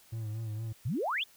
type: tone with vibrato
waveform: triangle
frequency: 110 Hz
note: A2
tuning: in tune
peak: -32 dBFS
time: 0.12-0.73 s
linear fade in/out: 10 ms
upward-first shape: sine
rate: 4.3 Hz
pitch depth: 60 cents each way
type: exponential sweep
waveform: sine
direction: up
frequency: 98 to 3729 Hz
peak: -29 dBFS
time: 0.85-1.24 s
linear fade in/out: 10 ms
effects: white hiss -60 dBFS RMS until 1.36 s